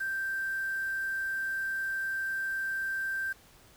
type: tone with quantisation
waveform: sine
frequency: 1568 Hz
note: G6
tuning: in tune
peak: -30 dBFS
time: 0-3.33 s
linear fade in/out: 10 ms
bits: 8
effects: pink hiss -58 dBFS RMS until 3.76 s